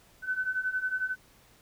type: beating tone pair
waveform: sine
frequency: 1506 / 1517 Hz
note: F#6 / F#6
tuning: +30 / +43 cents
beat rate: 11 Hz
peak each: -33 / -30 dBFS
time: 0.22-1.16 s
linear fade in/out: 50 ms
effects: pink hiss -60 dBFS RMS until 1.61 s